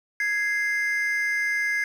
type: tone pair together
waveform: triangle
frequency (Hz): 1663 / 2085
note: G#6 / C7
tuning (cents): +2 / -7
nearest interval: major third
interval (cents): 391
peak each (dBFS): -23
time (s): 0.2-1.84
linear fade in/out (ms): 2
effects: tanh soft clip ceiling -14 dBFS + 9-bit